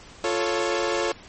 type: chord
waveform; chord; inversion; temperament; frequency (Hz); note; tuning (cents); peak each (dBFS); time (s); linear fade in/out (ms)
sawtooth; F augmented; none; equal; 349.2 / 440 / 554.4; F4 / A4 / C#5; 0 / 0 / 0; -23; 0.24-1.12; 2
effects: pink hiss -46 dBFS RMS until 1.28 s + MP3 32 kbps